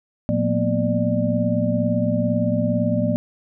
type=tone cluster; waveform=sine; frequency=114.2 / 178.3 / 228.5 / 246.3 / 594 Hz; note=A#2 / F3 / A#3 / B3 / D5; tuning=-35 / +36 / -34 / -5 / +20 cents; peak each=-24 dBFS; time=0.29-3.16 s; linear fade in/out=0 ms; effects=none